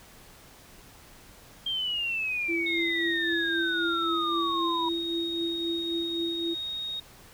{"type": "exponential sweep", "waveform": "sine", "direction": "down", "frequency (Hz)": [3205, 966], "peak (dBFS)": -27, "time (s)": [1.66, 4.89], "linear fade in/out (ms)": 5}
{"type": "tone with tremolo", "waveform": "sine", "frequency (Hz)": 335.8, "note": "E4", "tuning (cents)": 32, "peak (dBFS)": -27, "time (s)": [2.48, 6.55], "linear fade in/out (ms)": 20, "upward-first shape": "triangle", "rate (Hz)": 3.8, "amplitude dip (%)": 55}
{"type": "tone with pitch glide", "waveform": "sine", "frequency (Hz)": [3700, 3737], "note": ["A#7", "A#7"], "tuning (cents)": [-14, 4], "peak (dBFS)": -31, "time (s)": [2.66, 7], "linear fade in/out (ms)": 5, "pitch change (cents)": 18, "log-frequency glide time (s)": [4.09, 4.87]}
{"effects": ["pink hiss -52 dBFS RMS until 7.33 s"]}